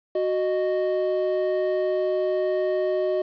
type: tone pair together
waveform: triangle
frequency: 370.4 / 617 Hz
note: F#4 / D#5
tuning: +2 / -15 cents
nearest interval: major sixth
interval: 883 cents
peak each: -22 dBFS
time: 0.15-3.22 s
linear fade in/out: 5 ms
effects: resampled to 11025 Hz + 9-bit